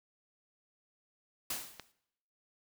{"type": "noise with exponential decay", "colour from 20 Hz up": "white", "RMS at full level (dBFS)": -34, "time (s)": [1.5, 1.92], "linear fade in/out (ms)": 5, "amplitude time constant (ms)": 90}
{"type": "click", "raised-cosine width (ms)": 0.2, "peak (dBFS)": -25, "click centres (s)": 1.797}
{"effects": ["noise-tail reverb RT60 0.8 s tail -20 dB re dry"]}